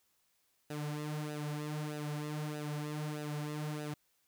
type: tone with flanger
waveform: sawtooth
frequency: 150 Hz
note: D3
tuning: 37 cents sharp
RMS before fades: -39 dBFS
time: 0.7-3.94 s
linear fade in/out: 5 ms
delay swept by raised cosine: 0.9 to 5.4 ms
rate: 1.6 Hz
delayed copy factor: -0.75
effects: white hiss -75 dBFS RMS until 4.27 s